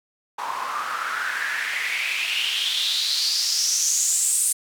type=noise with band-pass filter sweep; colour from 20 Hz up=white; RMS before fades=-24 dBFS; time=0.38-4.53 s; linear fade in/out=10 ms; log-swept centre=930 to 9100 Hz; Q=5.5; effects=none